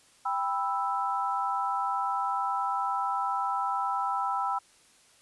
sine chord, E minor, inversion first, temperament just, 791.1 / 988.9 / 1318.5 Hz, G5 / B5 / E6, +16 / +2 / 0 cents, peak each -31 dBFS, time 0.25-4.59 s, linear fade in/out 10 ms, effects white hiss -60 dBFS RMS until 5.21 s + resampled to 24000 Hz

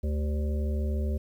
harmonic tone with a mistuned harmonic, 73.42 Hz, D2, in tune, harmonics 1 / 3 / 5 / 7 / 8, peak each -26 / -36 / -40 / -43 / -44 dBFS, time 0.03-1.18 s, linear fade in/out 10 ms, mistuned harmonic 5, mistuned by +82 cents, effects 10-bit

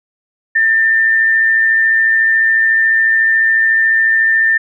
sine tone with amplitude modulation, 1794 Hz, A6, 33 cents sharp, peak -7 dBFS, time 0.55-4.58 s, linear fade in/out 10 ms, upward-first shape sine, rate 114 Hz, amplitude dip 35%, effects none

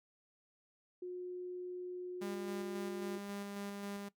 sine tone, 360.8 Hz, F#4, 44 cents flat, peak -40 dBFS, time 1.02-3.18 s, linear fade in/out 5 ms
sawtooth tone with tremolo, 201.2 Hz, G3, 45 cents sharp, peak -37 dBFS, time 2.21-4.09 s, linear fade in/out 10 ms, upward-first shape square, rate 3.7 Hz, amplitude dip 25%
effects noise-tail reverb RT60 0.1 s tail -18 dB re dry

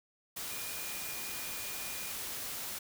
sine tone in noise, 2432 Hz, D#7, 40 cents flat, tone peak -48 dBFS, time 0.5-2.12 s, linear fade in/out 10 ms, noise white, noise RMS -40 dBFS, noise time 0.36-2.79 s, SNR -11 dB, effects none

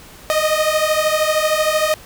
sawtooth beating tone pair, 613 / 626 Hz, D#5 / D#5, -26 / +10 cents, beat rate 13 Hz, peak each -14 dBFS, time 0.3-1.94 s, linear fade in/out 0 ms, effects pink hiss -41 dBFS RMS until 2.05 s

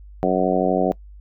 harmonic tone, 92.4 Hz, F#2, 2 cents flat, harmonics 2 / 3 / 4 / 5 / 6 / 7 / 8, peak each -24 / -24 / -24 / -24 / -24 / -24 / -24 dBFS, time 0.23-0.92 s, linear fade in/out 0 ms, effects noise-tail reverb RT60 0.1 s tail -22 dB re dry + added 50 Hz sine -39 dBFS peak until 1.2 s

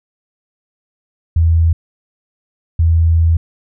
sine tone pair in turn, 82.41 / 82.41 Hz, E2 / E2, 0 / 0 cents, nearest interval unison, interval 0 cents, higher neither, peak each -8 dBFS, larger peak neither, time 1.36-1.73 / 2.79-3.37 s, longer second, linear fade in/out 5 ms, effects none

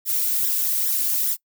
violet noise with flanger, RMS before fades -22 dBFS, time 0.05-1.37 s, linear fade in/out 50 ms, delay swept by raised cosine 0.54 to 2.84 ms, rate 2.4 Hz, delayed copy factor +1, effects noise-tail reverb RT60 0.1 s tail -23 dB re dry

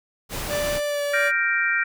pink noise, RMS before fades -30 dBFS, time 0.29-0.81 s, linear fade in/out 50 ms
45% pulse tone with pitch glide, 587.3 to 576.5 Hz, D5 to D5, 0 to -32 cents, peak -23 dBFS, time 0.48-1.32 s, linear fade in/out 50 ms, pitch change -32 cents, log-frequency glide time 0.85-1.02 s
sine chord, G minor seventh, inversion third, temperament equal, 1396.9 / 1568 / 1864.7 / 2349 Hz, F6 / G6 / Bb6 / D7, 0 / 0 / 0 / 0 cents, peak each -25 / -25 / -24 / -25 dBFS, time 1.13-1.84 s, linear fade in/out 10 ms
effects none

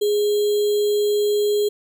sine tone with sample-and-hold, 415.3 Hz, G#4, in tune, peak -16 dBFS, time 0.01-1.69 s, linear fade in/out 10 ms, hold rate 3675 Hz, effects none

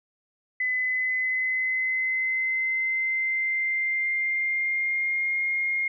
sine tone with pitch glide, 2014 to 2134 Hz, B6 to C7, +33 to +34 cents, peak -23 dBFS, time 0.6-5.88 s, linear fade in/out 5 ms, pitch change +101 cents, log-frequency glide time 0.72-5.41 s, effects none

